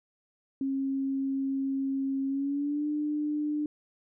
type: tone with pitch glide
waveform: sine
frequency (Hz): 270.7 to 298.6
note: C#4 to D4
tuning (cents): -41 to +29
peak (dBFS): -27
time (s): 0.61-3.66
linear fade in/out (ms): 2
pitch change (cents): +170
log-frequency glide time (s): 2.27-2.87
effects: none